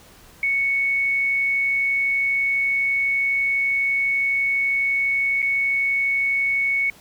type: tone with dropouts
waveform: sine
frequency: 2217 Hz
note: C#7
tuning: in tune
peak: -18 dBFS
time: 0.43-6.9 s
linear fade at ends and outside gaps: 2 ms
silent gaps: 5.42-5.426 s
effects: pink hiss -49 dBFS RMS until 7 s